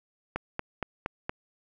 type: click train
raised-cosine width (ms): 0.5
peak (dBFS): -15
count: 5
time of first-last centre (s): 0.36-1.295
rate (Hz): 4.28
effects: none